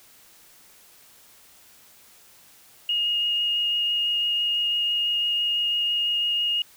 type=tone with vibrato; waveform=sine; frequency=2858 Hz; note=F7; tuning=39 cents sharp; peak=-21 dBFS; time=2.89-6.62 s; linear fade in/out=2 ms; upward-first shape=sine; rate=6 Hz; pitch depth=8 cents each way; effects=white hiss -53 dBFS RMS until 6.76 s